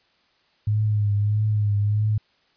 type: tone with vibrato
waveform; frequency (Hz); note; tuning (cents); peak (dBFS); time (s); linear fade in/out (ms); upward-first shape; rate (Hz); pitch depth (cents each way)
sine; 104.7; G#2; +15; -18; 0.67-2.18; 5; triangle; 1.6; 50
effects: white hiss -63 dBFS RMS until 2.56 s + resampled to 11025 Hz